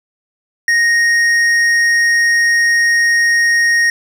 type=tone with hard clipping; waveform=sine; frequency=1864.7 Hz; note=A#6; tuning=in tune; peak=-11 dBFS; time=0.68-3.9 s; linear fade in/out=2 ms; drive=8 dB; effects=none